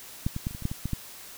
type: clicks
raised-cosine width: 5 ms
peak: -13 / -19 / -16 / -30 / -25 / -26 / -14 / -20 / -17 / -15 dBFS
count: 10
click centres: 0.265 / 0.364 / 0.469 / 0.51 / 0.549 / 0.623 / 0.654 / 0.715 / 0.856 / 0.933 s
effects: white hiss -45 dBFS RMS until 1.37 s